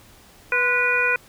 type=harmonic tone with a mistuned harmonic; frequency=490 Hz; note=B4; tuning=14 cents flat; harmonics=1 / 2 / 3 / 4 / 5; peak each=-27 / -29 / -21 / -28 / -21 dBFS; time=0.52-1.16 s; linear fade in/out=2 ms; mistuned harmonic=2; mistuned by=+70 cents; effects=pink hiss -50 dBFS RMS until 1.28 s